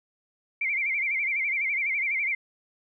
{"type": "tone with vibrato", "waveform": "sine", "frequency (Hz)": 2217, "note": "C#7", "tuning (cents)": 0, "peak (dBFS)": -24, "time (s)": [0.61, 2.35], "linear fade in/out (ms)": 5, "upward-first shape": "sine", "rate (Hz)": 12, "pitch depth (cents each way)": 120, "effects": []}